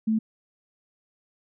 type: tone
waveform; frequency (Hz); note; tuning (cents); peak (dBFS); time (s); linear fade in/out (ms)
sine; 220; A3; 0; -20; 0.07-0.19; 10
effects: none